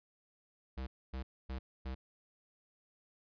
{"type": "tone bursts", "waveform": "square", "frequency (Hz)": 65, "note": "C2", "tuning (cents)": -11, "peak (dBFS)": -39, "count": 4, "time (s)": [0.77, 1.95], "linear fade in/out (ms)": 10, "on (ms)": 100, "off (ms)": 260, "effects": ["resampled to 11025 Hz"]}